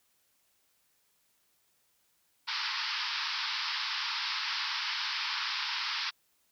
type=band-pass noise; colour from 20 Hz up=white; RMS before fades=-34 dBFS; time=2.47-6.11 s; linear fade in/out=20 ms; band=870 to 5300 Hz; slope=96 dB/octave; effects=white hiss -72 dBFS RMS until 6.51 s